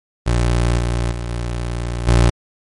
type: tone with level steps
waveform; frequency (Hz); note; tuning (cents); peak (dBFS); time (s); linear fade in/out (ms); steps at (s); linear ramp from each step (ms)
25% pulse; 59.1; A#1; +24; -10 / -13 / -19 / -17 / -6; 0.26-2.3; 10; 0.78 / 1.11 / 1.29 / 2.07; 10
effects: MP3 48 kbps